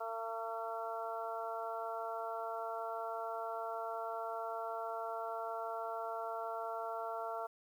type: harmonic tone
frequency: 226.3 Hz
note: A3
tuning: 49 cents sharp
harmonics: 2 / 3 / 4 / 5 / 6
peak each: -46 / -41 / -45 / -48 / -45 dBFS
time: 0-7.47 s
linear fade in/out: 10 ms
effects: 11-bit